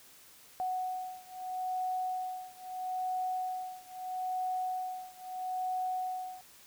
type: beating tone pair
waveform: sine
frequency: 740 / 740.77 Hz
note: F#5 / F#5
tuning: 0 / +2 cents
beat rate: 0.77 Hz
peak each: -36 / -37 dBFS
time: 0.6-6.41 s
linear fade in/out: 0 ms
effects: white hiss -57 dBFS RMS until 6.66 s